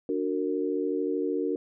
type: chord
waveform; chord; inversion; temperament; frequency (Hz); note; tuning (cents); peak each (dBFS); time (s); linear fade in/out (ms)
sine; D augmented; none; just; 293.7 / 367.1 / 458.9; D4 / F#4 / A#4; 0 / -14 / -27; -30; 0.09-1.56; 2
effects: none